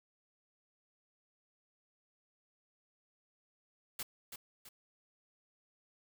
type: noise with echo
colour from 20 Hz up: white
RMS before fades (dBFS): -40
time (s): 3.99-4.03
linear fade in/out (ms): 5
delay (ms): 330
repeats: 2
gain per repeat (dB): -7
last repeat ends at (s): 4.69
effects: none